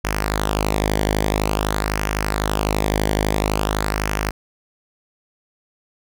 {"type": "tone with flanger", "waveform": "sawtooth", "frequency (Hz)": 51.91, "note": "G#1", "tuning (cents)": 0, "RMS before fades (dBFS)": -21, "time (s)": [0.04, 4.31], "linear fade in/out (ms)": 10, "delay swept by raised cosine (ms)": [0.25, 0.77], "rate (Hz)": 0.49, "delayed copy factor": -0.65, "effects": []}